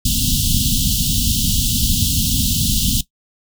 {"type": "band-stop noise", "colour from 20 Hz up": "pink", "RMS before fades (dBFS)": -17, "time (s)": [0.05, 3.01], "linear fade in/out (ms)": 5, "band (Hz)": [270, 2900], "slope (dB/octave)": 96, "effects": ["noise-tail reverb RT60 0.1 s tail -17 dB re dry"]}